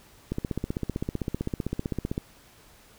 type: click train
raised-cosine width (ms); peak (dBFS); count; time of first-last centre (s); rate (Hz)
3; -15; 30; 0.32-2.179; 15.6
effects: pink hiss -55 dBFS RMS until 2.98 s